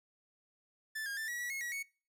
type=tone with pitch steps; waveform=45% pulse; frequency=1755 / 1624 / 1773 / 1922 / 1938 / 2171 / 1921 / 2218 Hz; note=A6 / G#6 / A6 / B6 / B6 / C#7 / B6 / C#7; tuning=-5 / -39 / +13 / -48 / -33 / -37 / -48 / 0 cents; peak=-37 dBFS; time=0.95-1.83 s; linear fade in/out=10 ms; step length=110 ms; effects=noise-tail reverb RT60 0.4 s tail -24 dB re dry